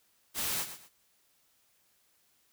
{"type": "noise with echo", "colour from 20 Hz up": "white", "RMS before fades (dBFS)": -33, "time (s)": [0.34, 0.66], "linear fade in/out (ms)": 50, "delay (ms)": 120, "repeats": 2, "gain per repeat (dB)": -11, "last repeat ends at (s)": 0.9, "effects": ["white hiss -70 dBFS RMS until 2.52 s"]}